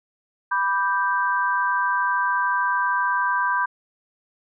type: chord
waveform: sine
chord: G major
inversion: first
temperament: equal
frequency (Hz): 987.8 / 1174.7 / 1568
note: B5 / D6 / G6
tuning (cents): 0 / 0 / 0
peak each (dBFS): -22 / -27 / -23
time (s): 0.51-3.66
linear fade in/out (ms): 10
effects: none